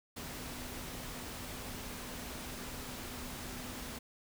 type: tone in noise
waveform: sine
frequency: 248.5 Hz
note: B3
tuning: 11 cents sharp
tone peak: -51 dBFS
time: 0.16-3.99 s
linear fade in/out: 10 ms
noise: pink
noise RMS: -44 dBFS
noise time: 0.16-3.99 s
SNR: -10 dB
effects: none